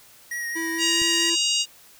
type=tone with vibrato; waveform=square; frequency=1891 Hz; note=A#6; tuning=24 cents sharp; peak=-28 dBFS; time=0.31-1.3 s; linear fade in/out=5 ms; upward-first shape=triangle; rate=4.4 Hz; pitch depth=29 cents each way
type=tone with pitch glide; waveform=square; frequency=329.2 to 337.5 Hz; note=E4 to E4; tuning=-2 to +41 cents; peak=-29 dBFS; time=0.55-1.36 s; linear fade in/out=20 ms; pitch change=+43 cents; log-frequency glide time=0.73-0.96 s
type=harmonic tone; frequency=945 Hz; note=A#5; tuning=23 cents sharp; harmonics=3 / 4 / 5 / 6 / 7 / 8 / 9; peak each=-23 / -29 / -27 / -32 / -29 / -30 / -36 dBFS; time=0.78-1.66 s; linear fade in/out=50 ms
type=click; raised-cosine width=5 ms; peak=-28 dBFS; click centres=1.017 s
effects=white hiss -51 dBFS RMS until 1.99 s